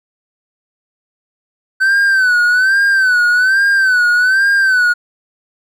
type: tone with vibrato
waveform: triangle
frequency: 1524 Hz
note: G6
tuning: 49 cents flat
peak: -7 dBFS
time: 1.8-4.94 s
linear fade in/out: 20 ms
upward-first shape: sine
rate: 1.2 Hz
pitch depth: 96 cents each way
effects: none